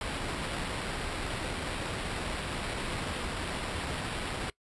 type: noise with sample-and-hold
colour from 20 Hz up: pink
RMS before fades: -35 dBFS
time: 0.01-4.5 s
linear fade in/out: 2 ms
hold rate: 6300 Hz
effects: noise-tail reverb RT60 0.1 s tail -22 dB re dry + resampled to 24000 Hz